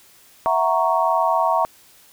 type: chord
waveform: sine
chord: F# dominant seventh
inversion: third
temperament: equal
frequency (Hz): 659.3 / 740 / 932.3 / 1108.7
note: E5 / F#5 / A#5 / C#6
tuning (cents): 0 / 0 / 0 / 0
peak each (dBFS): -21 / -23 / -20 / -22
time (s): 0.46-1.65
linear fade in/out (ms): 0
effects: white hiss -51 dBFS RMS until 2.12 s